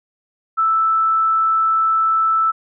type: tone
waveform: sine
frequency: 1318.5 Hz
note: E6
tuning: in tune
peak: -13 dBFS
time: 0.57-2.52 s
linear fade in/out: 20 ms
effects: none